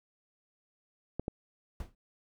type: clicks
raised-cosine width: 2 ms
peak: -20 dBFS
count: 2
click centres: 1.196 / 1.281 s
type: noise with exponential decay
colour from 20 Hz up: brown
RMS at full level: -35 dBFS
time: 1.8-1.95 s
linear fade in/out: 2 ms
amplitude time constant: 32 ms
effects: none